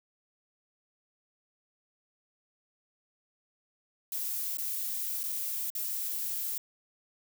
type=noise with dropouts; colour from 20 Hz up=violet; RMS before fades=-34 dBFS; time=4.12-6.58 s; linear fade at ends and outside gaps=2 ms; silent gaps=4.572-4.583 / 5.233-5.238 / 5.702-5.751 s; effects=none